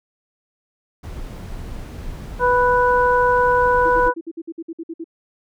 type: noise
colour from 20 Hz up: brown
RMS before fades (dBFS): -31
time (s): 1.03-4.09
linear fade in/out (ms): 10
type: harmonic tone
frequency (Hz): 493.9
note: B4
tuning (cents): 0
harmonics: 1 / 2 / 3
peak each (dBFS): -17 / -16 / -21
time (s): 2.39-4.14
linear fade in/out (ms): 50
type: tone bursts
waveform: sine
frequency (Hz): 330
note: E4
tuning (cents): +2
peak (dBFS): -26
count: 12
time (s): 3.85-5.043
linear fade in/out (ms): 10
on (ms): 49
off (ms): 55
effects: none